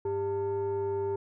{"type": "tone with frequency modulation", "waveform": "sine", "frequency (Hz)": 397.2, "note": "G4", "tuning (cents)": 23, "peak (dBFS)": -27, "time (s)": [0.05, 1.16], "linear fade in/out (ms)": 5, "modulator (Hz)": 498, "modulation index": 0.54, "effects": ["tanh soft clip ceiling -23 dBFS"]}